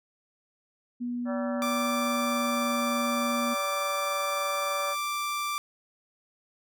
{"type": "tone with pitch glide", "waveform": "sine", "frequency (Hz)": [242.8, 239.5], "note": ["B3", "A#3"], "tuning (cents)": [-29, 47], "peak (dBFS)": -29, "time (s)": [1, 3.55], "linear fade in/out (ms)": 20, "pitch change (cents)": -24, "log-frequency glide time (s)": [1.64, 2.84]}
{"type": "harmonic tone", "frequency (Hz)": 192.1, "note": "G3", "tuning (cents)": -35, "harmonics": [3, 4, 5, 6, 7, 8, 9], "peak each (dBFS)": [-32, -41, -45, -44, -41, -50, -45], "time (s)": [1.25, 4.96], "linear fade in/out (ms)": 50}
{"type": "tone", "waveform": "sawtooth", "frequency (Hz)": 1176, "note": "D6", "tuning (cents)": 2, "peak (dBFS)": -25, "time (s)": [1.62, 5.58], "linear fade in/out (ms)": 0}
{"effects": []}